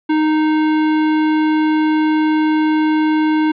sine tone with hard clipping, 309.8 Hz, D#4, 7 cents flat, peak -14 dBFS, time 0.09-3.52 s, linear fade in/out 10 ms, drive 15 dB, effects resampled to 11025 Hz

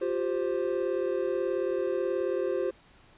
triangle chord, F suspended second, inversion none, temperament equal with one note detuned, 353.5 / 392 / 523.3 Hz, F4 / G4 / C5, +21 / 0 / 0 cents, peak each -29 / -29 / -29 dBFS, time 0.01-2.71 s, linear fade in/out 10 ms, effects pink hiss -58 dBFS RMS until 3.17 s + resampled to 8000 Hz

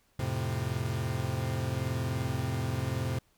40% pulse chord, F major, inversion none, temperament equal, 87.31 / 110 / 130.81 Hz, F2 / A2 / C3, 0 / 0 / 0 cents, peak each -36 / -33 / -32 dBFS, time 0.19-3.19 s, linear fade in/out 5 ms, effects pink hiss -69 dBFS RMS until 3.37 s

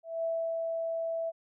sine tone with ADSR envelope, 659.3 Hz, E5, in tune, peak -28 dBFS, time 0.03-1.32 s, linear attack 210 ms, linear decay 310 ms, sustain -2 dB, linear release 34 ms, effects none

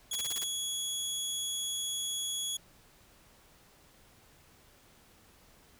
20% pulse tone, 3356 Hz, G#7, 17 cents sharp, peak -27 dBFS, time 0.11-2.57 s, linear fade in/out 5 ms
white noise bursts, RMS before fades -39 dBFS, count 6, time 0.13-0.44 s, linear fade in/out 2 ms, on 25 ms, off 32 ms
effects pink hiss -61 dBFS RMS until 5.79 s

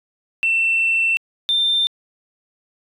sine tone pair in turn, 2687 / 3587 Hz, E7 / A7, +33 / +33 cents, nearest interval perfect fourth, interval 500 cents, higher second, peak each -14 dBFS, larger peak neither, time 0.43-1.17 / 1.49-1.87 s, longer first, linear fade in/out 0 ms, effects tanh soft clip ceiling -10 dBFS

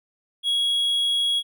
triangle tone, 3322 Hz, G#7, in tune, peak -18 dBFS, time 0.43-1.43 s, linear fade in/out 50 ms, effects none

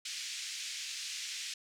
white band-pass noise, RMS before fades -41 dBFS, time 0.05-1.54 s, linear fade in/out 5 ms, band 2100 to 6800 Hz, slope 24 dB/octave, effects none

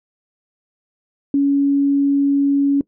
sine tone, 280.4 Hz, C#4, 20 cents sharp, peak -12 dBFS, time 1.34-2.81 s, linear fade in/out 2 ms, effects noise-tail reverb RT60 0.1 s tail -21 dB re dry

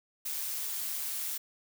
blue noise with amplitude modulation, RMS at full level -34 dBFS, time 0.25-1.38 s, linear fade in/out 10 ms, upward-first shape sine, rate 150 Hz, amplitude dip 30%, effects none

